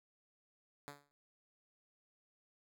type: tone with exponential decay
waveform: 5% pulse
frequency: 143.7 Hz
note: D3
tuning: 37 cents flat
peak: -33 dBFS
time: 0.88-1.11 s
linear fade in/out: 0 ms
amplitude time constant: 48 ms
effects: none